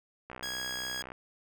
click train, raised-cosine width 0.5 ms, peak -27 dBFS, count 53, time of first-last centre 0.3-1.119 s, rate 63.5 Hz
15% pulse tone, 1654 Hz, G#6, 8 cents flat, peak -28 dBFS, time 0.43-1.02 s, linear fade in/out 0 ms
effects none

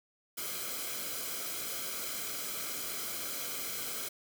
white noise with comb filter, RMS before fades -38 dBFS, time 0.37-4.09 s, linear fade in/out 10 ms, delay 1.1 ms, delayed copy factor -0.65, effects none

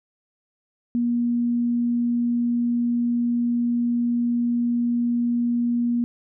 sine tone, 238.7 Hz, A#3, 41 cents sharp, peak -19 dBFS, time 0.95-6.04 s, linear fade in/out 0 ms, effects none

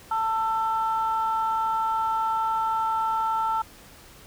sine tone pair together, 890.3 / 1334 Hz, A5 / E6, +20 / +20 cents, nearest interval perfect fifth, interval 700 cents, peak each -23 / -26 dBFS, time 0.11-3.62 s, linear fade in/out 5 ms, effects tanh soft clip ceiling -16 dBFS + pink hiss -49 dBFS RMS until 4.26 s

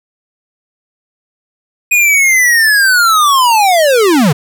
square linear sweep, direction down, 2489 to 129 Hz, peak -7 dBFS, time 1.91-4.33 s, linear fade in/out 10 ms, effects none

